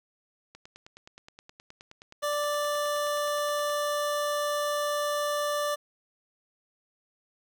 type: click train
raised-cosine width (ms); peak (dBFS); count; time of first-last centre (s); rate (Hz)
0.2; -30; 31; 0.55-3.698; 9.53
type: tone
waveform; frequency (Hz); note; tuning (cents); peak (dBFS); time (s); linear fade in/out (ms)
25% pulse; 587.3; D5; 0; -23; 2.22-5.76; 20
effects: none